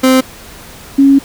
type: tone pair in turn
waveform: 30% pulse / sine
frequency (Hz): 260 / 275.5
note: C4 / C#4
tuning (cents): -11 / -11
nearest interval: minor second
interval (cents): 100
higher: second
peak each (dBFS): -3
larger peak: neither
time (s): 0.03-0.21 / 0.98-1.19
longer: second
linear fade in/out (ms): 10
effects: pink hiss -34 dBFS RMS until 1.24 s